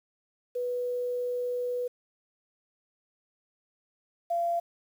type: tone pair in turn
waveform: sine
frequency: 492 / 685.6 Hz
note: B4 / F5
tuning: -7 / -32 cents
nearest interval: tritone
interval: 575 cents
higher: second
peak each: -28 / -25 dBFS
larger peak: second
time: 0.55-1.88 / 4.3-4.6 s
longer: first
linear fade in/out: 10 ms
effects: 9-bit